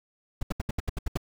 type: noise bursts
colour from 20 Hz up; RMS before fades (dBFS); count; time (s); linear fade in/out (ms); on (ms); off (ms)
brown; -26; 9; 0.41-1.174; 5; 20; 73
effects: none